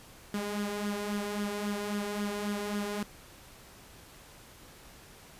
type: tone with flanger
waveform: sawtooth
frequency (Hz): 205.7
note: G#3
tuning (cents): -16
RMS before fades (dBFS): -34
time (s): 0.34-3.03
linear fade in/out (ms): 2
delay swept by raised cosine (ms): 0.59 to 2.89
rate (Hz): 3.7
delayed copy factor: +0.55
effects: pink hiss -53 dBFS RMS until 5.39 s + resampled to 32000 Hz